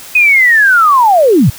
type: linear sweep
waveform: sine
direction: down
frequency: 2528 to 92 Hz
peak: -4 dBFS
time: 0.15-1.5 s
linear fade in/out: 5 ms
effects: white hiss -31 dBFS RMS until 1.58 s